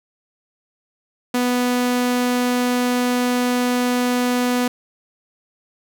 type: tone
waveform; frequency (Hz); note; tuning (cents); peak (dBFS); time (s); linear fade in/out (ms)
sawtooth; 246.9; B3; 0; -13; 1.34-4.68; 5
effects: none